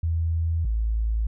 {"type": "tone pair in turn", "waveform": "sine", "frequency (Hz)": [82.41, 55], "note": ["E2", "A1"], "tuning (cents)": [0, 0], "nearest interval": "perfect fifth", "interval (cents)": 700, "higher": "first", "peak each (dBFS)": -21, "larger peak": "neither", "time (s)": [[0.03, 0.65], [0.65, 1.27]], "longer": "neither", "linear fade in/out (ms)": 5, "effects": []}